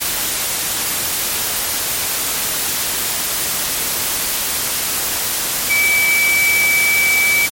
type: tone in noise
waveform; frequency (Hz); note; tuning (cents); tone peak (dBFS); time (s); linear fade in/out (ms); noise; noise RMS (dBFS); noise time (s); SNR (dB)
sine; 2300; D7; -37; -12; 5.69-7.47; 20; white; -19; 0-7.5; +4
effects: MP3 64 kbps